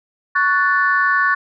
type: chord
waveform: sine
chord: F# minor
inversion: second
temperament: equal with one note detuned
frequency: 1117.1 / 1480 / 1760 Hz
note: C#6 / F#6 / A6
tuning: +13 / 0 / 0 cents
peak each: -17 dBFS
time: 0.35-1.35 s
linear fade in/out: 10 ms
effects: tanh soft clip ceiling -4 dBFS